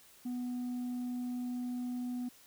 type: tone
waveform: sine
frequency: 246.9 Hz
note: B3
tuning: in tune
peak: -32 dBFS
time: 0.25-2.29 s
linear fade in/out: 10 ms
effects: tanh soft clip ceiling -34 dBFS + white hiss -60 dBFS RMS until 2.46 s